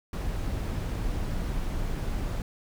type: noise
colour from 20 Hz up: brown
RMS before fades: -30 dBFS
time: 0.13-2.42 s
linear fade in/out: 2 ms
effects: none